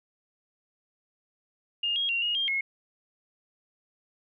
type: tone with pitch steps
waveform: sine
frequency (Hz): 2829 / 3271 / 2758 / 2869 / 3206 / 2169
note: F7 / G#7 / F7 / F7 / G7 / C#7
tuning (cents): +22 / -27 / -22 / +46 / +38 / -38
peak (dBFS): -25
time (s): 1.83-2.61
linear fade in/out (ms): 5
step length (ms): 130
effects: none